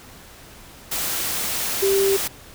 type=tone in noise; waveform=sine; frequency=392 Hz; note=G4; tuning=in tune; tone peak=-16 dBFS; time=1.82-2.17 s; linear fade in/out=10 ms; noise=white; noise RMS=-25 dBFS; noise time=0.91-2.28 s; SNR=+6 dB; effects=pink hiss -44 dBFS RMS until 2.54 s